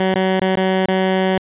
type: tone with dropouts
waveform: 15% pulse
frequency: 188.4 Hz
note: F#3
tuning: 32 cents sharp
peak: -8 dBFS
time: 0-1.38 s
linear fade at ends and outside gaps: 2 ms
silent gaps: 0.143-0.156 / 0.397-0.415 / 0.557-0.572 / 0.859-0.884 s
effects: resampled to 8000 Hz